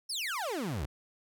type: exponential sweep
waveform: 30% pulse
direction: down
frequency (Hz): 5588 to 58.5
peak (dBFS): -30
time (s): 0.09-0.86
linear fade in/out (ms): 10
effects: none